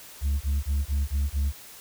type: tone bursts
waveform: sine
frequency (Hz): 70.6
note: C#2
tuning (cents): +32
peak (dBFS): -19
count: 6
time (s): 0.21-1.525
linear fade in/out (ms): 50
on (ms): 200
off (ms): 23
effects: tanh soft clip ceiling -21 dBFS + white hiss -46 dBFS RMS until 1.8 s